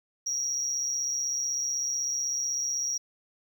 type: tone with amplitude modulation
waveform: triangle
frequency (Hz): 5690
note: F8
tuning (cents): +31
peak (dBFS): -21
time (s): 0.26-2.98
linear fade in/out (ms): 10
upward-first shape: sine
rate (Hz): 136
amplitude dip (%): 75
effects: tanh soft clip ceiling -23 dBFS + 10-bit